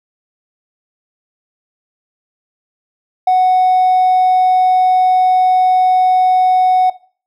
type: tone with hard clipping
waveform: sine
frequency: 740 Hz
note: F#5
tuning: in tune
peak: -8 dBFS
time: 3.27-6.9 s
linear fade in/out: 5 ms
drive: 1 dB
effects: noise-tail reverb RT60 0.4 s tail -18 dB re dry